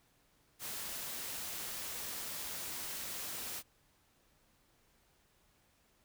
white noise, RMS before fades -42 dBFS, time 0.59-3.63 s, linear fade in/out 50 ms, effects pink hiss -71 dBFS RMS until 6.04 s

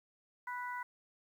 harmonic tone, 492.8 Hz, B4, 4 cents flat, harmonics 2 / 3 / 4, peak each -40 / -44 / -46 dBFS, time 0.47-0.83 s, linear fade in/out 5 ms, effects 11-bit

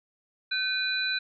sine tone cluster, 1531 / 2454 / 3990 Hz, G6 / D#7 / B7, -41 / -25 / +17 cents, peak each -29 / -34 / -29 dBFS, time 0.51-1.19 s, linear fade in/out 10 ms, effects none

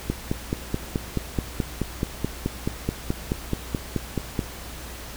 click train, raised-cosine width 3 ms, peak -10 dBFS, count 21, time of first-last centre 0.1-4.392 s, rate 4.66 Hz, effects added 60 Hz sine -39 dBFS peak until 5.16 s + pink hiss -39 dBFS RMS until 5.16 s

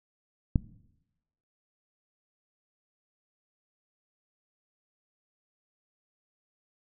click, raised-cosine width 5 ms, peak -10 dBFS, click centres 0.558 s, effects noise-tail reverb RT60 0.9 s tail -19 dB re dry

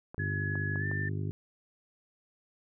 clicks, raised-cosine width 1 ms, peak -29 dBFS, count 4, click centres 0.145 / 0.555 / 0.758 / 0.914 s
harmonic tone, 50.3 Hz, G1, 45 cents sharp, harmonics 2 / 3 / 4 / 5 / 6 / 7 / 8, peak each -33 / -36 / -48 / -44 / -46 / -46 / -47 dBFS, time 0.18-1.31 s, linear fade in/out 0 ms
sine tone with pitch glide, 1691 to 1781.2 Hz, G#6 to A6, +31 to +21 cents, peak -34 dBFS, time 0.19-1.09 s, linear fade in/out 5 ms, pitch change +90 cents, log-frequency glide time 0.78-0.86 s
effects none

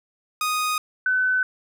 sawtooth / sine tone pair in turn, 1243 / 1510.7 Hz, D#6 / F#6, -2 / +36 cents, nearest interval minor third, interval 338 cents, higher second, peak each -18 dBFS, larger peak neither, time 0.41-0.78 / 1.06-1.43 s, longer neither, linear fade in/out 2 ms, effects none

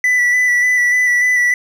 triangle tone with vibrato, 1975.5 Hz, B6, in tune, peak -9 dBFS, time 0.04-1.54 s, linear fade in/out 2 ms, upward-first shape square, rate 3.4 Hz, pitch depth 17 cents each way, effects none

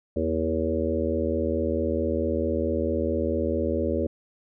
harmonic tone with a mistuned harmonic, 80 Hz, D#2, 49 cents sharp, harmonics 1 / 3 / 4 / 5 / 6 / 7, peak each -30 / -30 / -30 / -30 / -30 / -30 dBFS, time 0.16-4.07 s, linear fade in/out 5 ms, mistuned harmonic 3, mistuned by -33 cents, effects none

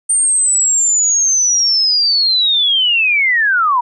sine linear sweep, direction down, 8870 to 932.3 Hz, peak -10 dBFS, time 0.09-3.81 s, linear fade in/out 10 ms, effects none

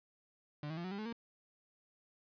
35% pulse tone with pitch steps, 147.9 / 159.43 / 171.87 / 185.27 / 199.72 / 215.3 / 232.1 Hz, D3 / D#3 / F3 / F#3 / G3 / A3 / A#3, +13 / +43 / -27 / +3 / +33 / -37 / -7 cents, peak -38 dBFS, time 0.63-1.127 s, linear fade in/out 2 ms, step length 71 ms, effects resampled to 11025 Hz + 13-bit

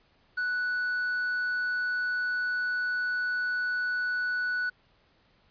triangle tone with quantisation, 1480 Hz, F#6, in tune, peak -25 dBFS, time 0.37-4.7 s, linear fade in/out 10 ms, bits 9, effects pink hiss -65 dBFS RMS until 5.5 s + resampled to 11025 Hz

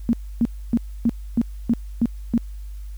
sine tone bursts, 233.1 Hz, A#3, in tune, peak -14 dBFS, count 8, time 0.09-2.378 s, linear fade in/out 0 ms, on 41 ms, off 280 ms, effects added 50 Hz sine -31 dBFS peak until 2.97 s + white hiss -57 dBFS RMS until 2.97 s

